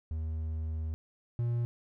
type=tone pair in turn; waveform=triangle; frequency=79.3 / 118.82 Hz; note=D#2 / A#2; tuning=+33 / +34 cents; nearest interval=perfect fifth; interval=701 cents; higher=second; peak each=-30 / -26 dBFS; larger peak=second; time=0.11-0.94 / 1.39-1.65 s; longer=first; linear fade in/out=0 ms; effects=none